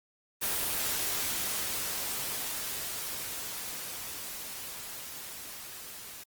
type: noise with level ramp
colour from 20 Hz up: white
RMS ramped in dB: -30 to -45 dBFS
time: 0.41-6.24 s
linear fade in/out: 20 ms
effects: Opus 24 kbps